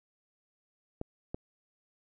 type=clicks; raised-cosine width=2 ms; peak=-22 dBFS; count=2; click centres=1.014 / 1.345 s; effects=none